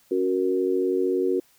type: chord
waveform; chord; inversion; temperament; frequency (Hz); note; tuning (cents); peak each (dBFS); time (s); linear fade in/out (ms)
sine; F# major; second; equal; 277.2 / 370 / 466.2; C#4 / F#4 / A#4; 0 / 0 / 0; -28 / -22 / -27; 0.11-1.4; 5
effects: white hiss -60 dBFS RMS until 1.58 s